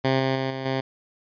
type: tone with level steps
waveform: 10% pulse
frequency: 132.8 Hz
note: C3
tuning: 26 cents sharp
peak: -11 / -13 / -16 / -21 / -15 dBFS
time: 0.04-0.81 s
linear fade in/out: 10 ms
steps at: 0.19 / 0.35 / 0.5 / 0.65 s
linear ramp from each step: 10 ms
effects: resampled to 11025 Hz